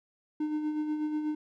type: tone with tremolo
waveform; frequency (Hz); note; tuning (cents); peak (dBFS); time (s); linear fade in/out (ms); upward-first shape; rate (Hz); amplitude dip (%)
triangle; 304.1; D#4; -40; -25; 0.4-1.35; 5; sine; 8.2; 45
effects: none